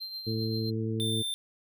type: tone with tremolo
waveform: triangle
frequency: 4148 Hz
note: C8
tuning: 16 cents flat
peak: -33 dBFS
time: 0-0.71 s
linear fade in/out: 20 ms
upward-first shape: triangle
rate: 7.6 Hz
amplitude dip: 55%
type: harmonic tone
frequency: 111.2 Hz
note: A2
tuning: 19 cents sharp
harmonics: 1 / 2 / 3 / 4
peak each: -31 / -34 / -36 / -37 dBFS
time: 0.26-1.23 s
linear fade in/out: 20 ms
type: tone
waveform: square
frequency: 3573 Hz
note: A7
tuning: 26 cents sharp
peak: -31 dBFS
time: 1-1.34 s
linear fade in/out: 0 ms
effects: none